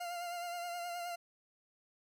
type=tone with vibrato; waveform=40% pulse; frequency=698 Hz; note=F5; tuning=1 cent flat; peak=-38 dBFS; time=0-1.16 s; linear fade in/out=10 ms; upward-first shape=sine; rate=9.5 Hz; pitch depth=31 cents each way; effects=none